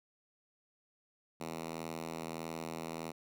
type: tone with high-pass filter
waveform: 5% pulse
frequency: 81.6 Hz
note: E2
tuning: 17 cents flat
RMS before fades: -42 dBFS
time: 1.4-3.12 s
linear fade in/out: 10 ms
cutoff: 180 Hz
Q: 1.3
effects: none